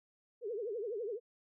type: tone with vibrato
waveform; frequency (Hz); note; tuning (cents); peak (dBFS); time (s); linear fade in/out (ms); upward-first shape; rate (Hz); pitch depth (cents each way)
sine; 440; A4; 0; -36; 0.41-1.2; 50; triangle; 12; 240
effects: none